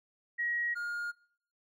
sine / triangle tone pair in turn, 1900 / 1420.9 Hz, A#6 / F6, +33 / +29 cents, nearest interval perfect fourth, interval 504 cents, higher first, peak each -30 / -32 dBFS, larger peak first, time 0.38-0.75 / 0.75-1.12 s, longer neither, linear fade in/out 20 ms, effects noise-tail reverb RT60 0.6 s tail -24 dB re dry

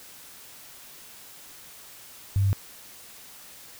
sine tone, 98.4 Hz, G2, 7 cents sharp, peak -19 dBFS, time 2.36-2.53 s, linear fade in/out 0 ms, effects white hiss -47 dBFS RMS until 3.79 s

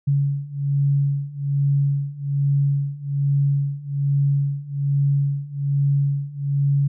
sine beating tone pair, 140 / 141.2 Hz, C#3 / C#3, +18 / +32 cents, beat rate 1.2 Hz, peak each -22 / -20 dBFS, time 0.07-6.88 s, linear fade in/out 10 ms, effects none

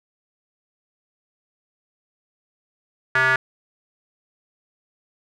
square tone with band-pass filter, 130.7 Hz, C3, 1 cent flat, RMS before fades -18 dBFS, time 3.15-3.36 s, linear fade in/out 2 ms, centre 1600 Hz, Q 5.9, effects none

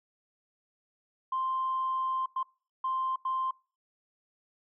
sine tone bursts at uneven times, 1046.5 Hz, C6, in tune, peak -27 dBFS, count 4, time 1.32-2.26 / 2.36-2.43 / 2.84-3.16 / 3.25-3.51 s, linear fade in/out 5 ms, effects noise-tail reverb RT60 0.4 s tail -26 dB re dry + tanh soft clip ceiling -23 dBFS

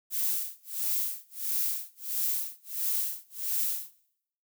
violet noise with tremolo, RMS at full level -28 dBFS, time 0.1-3.95 s, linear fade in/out 50 ms, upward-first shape sine, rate 1.5 Hz, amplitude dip 100%, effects noise-tail reverb RT60 0.7 s tail -19 dB re dry

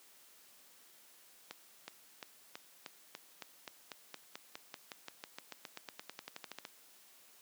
accelerating click train, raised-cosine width 0.2 ms, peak -26 dBFS, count 30, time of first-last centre 1.51-6.652 s, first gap 370 ms, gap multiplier 0.94, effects white hiss -62 dBFS RMS until 7.41 s + high-pass 200 Hz 12 dB/octave

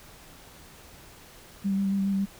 sine tone with vibrato, 196 Hz, G3, in tune, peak -23 dBFS, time 1.64-2.26 s, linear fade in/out 20 ms, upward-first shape square, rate 7.2 Hz, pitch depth 15 cents each way, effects pink hiss -50 dBFS RMS until 2.39 s

